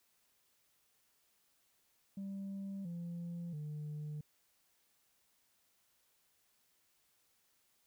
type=tone with pitch steps; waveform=sine; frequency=196 / 171.62 / 150.27 Hz; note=G3 / F3 / D3; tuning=0 / -30 / +40 cents; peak=-38 dBFS; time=2.17-4.21 s; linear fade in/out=5 ms; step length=680 ms; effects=tanh soft clip ceiling -39 dBFS + white hiss -75 dBFS RMS until 7.86 s